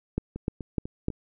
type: two click trains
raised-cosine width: 3 ms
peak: -22 / -13 dBFS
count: 4 / 4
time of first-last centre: 0.36-1.103 / 0.18-1.084 s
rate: 4.04 / 3.32 Hz
effects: none